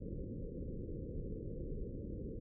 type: low-pass noise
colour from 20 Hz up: pink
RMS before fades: -43 dBFS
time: 0-2.4 s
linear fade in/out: 20 ms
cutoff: 530 Hz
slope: 96 dB/octave
effects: none